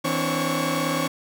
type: tone cluster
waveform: sawtooth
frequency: 162.7 / 259.3 / 289.5 / 541 / 1120 Hz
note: E3 / C4 / D4 / C#5 / C#6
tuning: -22 / -15 / -25 / -42 / +18 cents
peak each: -25 dBFS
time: 0.04-1.08 s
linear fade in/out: 10 ms
effects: none